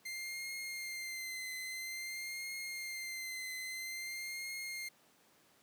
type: tone with vibrato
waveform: sawtooth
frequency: 2093 Hz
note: C7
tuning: in tune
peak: -37 dBFS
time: 0.05-4.89 s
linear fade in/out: 10 ms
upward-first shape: triangle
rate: 0.5 Hz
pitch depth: 43 cents each way
effects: pink hiss -67 dBFS RMS until 5.62 s + high-pass 200 Hz 12 dB/octave